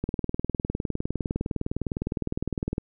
click train, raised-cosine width 3 ms, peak -14 dBFS, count 55, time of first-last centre 0.04-2.781 s, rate 19.7 Hz, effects none

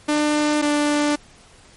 sawtooth tone pair in turn, 299 / 294.4 Hz, D4 / D4, +31 / +4 cents, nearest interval unison, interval 27 cents, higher first, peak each -13 dBFS, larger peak neither, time 0.08-0.62 / 0.62-1.16 s, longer neither, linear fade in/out 10 ms, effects pink hiss -49 dBFS RMS until 1.76 s + MP3 48 kbps

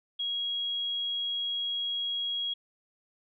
sine tone, 3300 Hz, G#7, 12 cents flat, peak -29 dBFS, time 0.19-2.54 s, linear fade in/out 10 ms, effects none

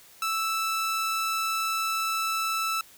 sawtooth tone, 1318.5 Hz, E6, in tune, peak -22 dBFS, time 0.22-2.81 s, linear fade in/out 2 ms, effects white hiss -53 dBFS RMS until 2.97 s

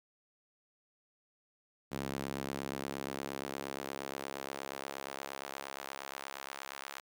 sawtooth tone with high-pass filter sweep, 68.5 Hz, C#2, 20 cents flat, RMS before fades -42 dBFS, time 1.91-7.01 s, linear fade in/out 20 ms, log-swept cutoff 190 to 1100 Hz, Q 0.89, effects none

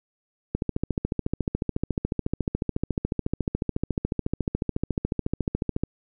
click train, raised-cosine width 3 ms, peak -11 dBFS, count 75, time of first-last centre 0.55-5.836 s, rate 14 Hz, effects none

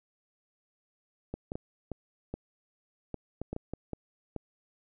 clicks, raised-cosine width 2 ms, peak -22 dBFS, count 12, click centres 1.34 / 1.519 / 1.555 / 1.917 / 2.34 / 3.143 / 3.416 / 3.53 / 3.564 / 3.736 / 3.933 / 4.363 s, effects none

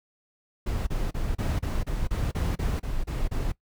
brown noise bursts, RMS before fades -27 dBFS, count 12, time 0.66-3.521 s, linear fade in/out 10 ms, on 210 ms, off 31 ms, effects noise-tail reverb RT60 0.1 s tail -19 dB re dry

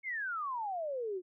sine exponential sweep, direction down, 2212 to 349.2 Hz, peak -34 dBFS, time 0.03-1.22 s, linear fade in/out 50 ms, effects none

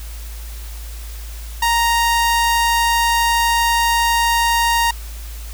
sawtooth tone, 932.3 Hz, A#5, in tune, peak -10 dBFS, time 1.62-4.91 s, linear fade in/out 5 ms, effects added 55 Hz sine -28 dBFS peak until 5.53 s + white hiss -39 dBFS RMS until 5.53 s

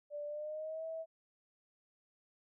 sine tone with pitch glide, 587.3 to 647.9 Hz, D5 to E5, 0 to -30 cents, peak -39 dBFS, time 0.1-1.06 s, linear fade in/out 50 ms, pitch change +170 cents, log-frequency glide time 0.26-0.85 s, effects none

